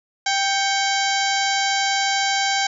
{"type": "harmonic tone with a mistuned harmonic", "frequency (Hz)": 786, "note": "G5", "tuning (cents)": 4, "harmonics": [1, 2, 3, 4, 5, 6, 7, 8, 9], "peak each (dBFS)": [-22, -25, -27, -28, -29, -30, -30, -31, -32], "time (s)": [0.26, 2.67], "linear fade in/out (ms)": 5, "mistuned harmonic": 3, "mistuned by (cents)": -100, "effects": []}